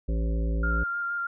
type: harmonic tone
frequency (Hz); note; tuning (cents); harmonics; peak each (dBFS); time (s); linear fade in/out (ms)
55.7; A1; +22; 1 / 3 / 5 / 7 / 9 / 10; -24 / -34 / -38 / -41 / -43 / -44; 0.08-0.84; 10
type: tone with vibrato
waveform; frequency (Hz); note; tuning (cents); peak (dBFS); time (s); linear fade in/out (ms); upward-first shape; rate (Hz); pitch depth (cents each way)
sine; 1396.9; F6; 0; -27; 0.63-1.27; 5; square; 6.4; 12
effects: none